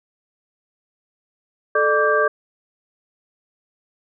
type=tone cluster; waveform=sine; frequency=436 / 599 / 1162 / 1586 Hz; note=A4 / D5 / D6 / G6; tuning=-16 / +34 / -19 / +20 cents; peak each=-20 dBFS; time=1.75-2.28 s; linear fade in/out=5 ms; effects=none